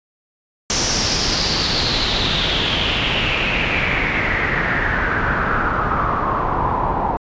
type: noise with low-pass filter sweep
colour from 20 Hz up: pink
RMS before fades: -19 dBFS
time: 0.7-7.17 s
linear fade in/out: 0 ms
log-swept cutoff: 6000 to 870 Hz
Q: 4.9
effects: resampled to 16000 Hz